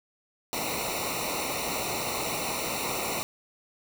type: noise with comb filter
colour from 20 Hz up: pink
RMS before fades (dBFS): -31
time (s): 0.53-3.23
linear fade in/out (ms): 0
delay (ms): 0.61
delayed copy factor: -0.95
effects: none